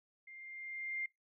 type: tone with level ramp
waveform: sine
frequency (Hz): 2106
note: C7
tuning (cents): +11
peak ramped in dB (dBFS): -51 to -35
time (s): 0.27-1.06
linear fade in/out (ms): 5
effects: noise-tail reverb RT60 0.2 s tail -25 dB re dry